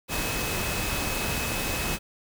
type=tone in noise; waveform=sine; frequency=2565 Hz; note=E7; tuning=48 cents flat; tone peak=-35 dBFS; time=0.08-1.99 s; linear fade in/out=50 ms; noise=pink; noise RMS=-29 dBFS; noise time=0.08-1.99 s; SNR=-9 dB; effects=none